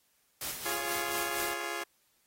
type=noise with tremolo; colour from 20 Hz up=white; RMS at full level=-36 dBFS; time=0.41-1.54 s; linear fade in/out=2 ms; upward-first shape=sine; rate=4.2 Hz; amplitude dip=55%
type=chord; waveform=10% pulse; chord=Db major; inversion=first; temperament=just; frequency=346.5 / 415.8 / 554.4 Hz; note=F4 / Ab4 / Db5; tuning=-14 / +2 / 0 cents; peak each=-30 / -31 / -34 dBFS; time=0.65-1.84 s; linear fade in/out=10 ms
effects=white hiss -71 dBFS RMS until 2.26 s + AAC 48 kbps